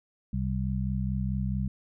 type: harmonic tone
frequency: 64.6 Hz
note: C2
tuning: 21 cents flat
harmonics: 1 / 2 / 3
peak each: -31 / -31 / -31 dBFS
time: 0.33-1.68 s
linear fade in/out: 5 ms
effects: none